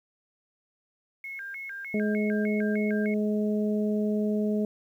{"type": "tone with vibrato", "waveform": "sine", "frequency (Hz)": 1864.7, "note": "A#6", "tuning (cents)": 0, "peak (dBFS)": -35, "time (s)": [1.24, 3.14], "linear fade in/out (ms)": 2, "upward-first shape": "square", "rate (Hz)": 3.3, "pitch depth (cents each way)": 270}
{"type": "harmonic tone", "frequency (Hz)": 210.9, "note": "G#3", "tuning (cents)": 27, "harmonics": [1, 2, 3], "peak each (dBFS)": [-25, -30, -35], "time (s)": [1.94, 4.65], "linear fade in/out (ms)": 2}
{"effects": ["10-bit"]}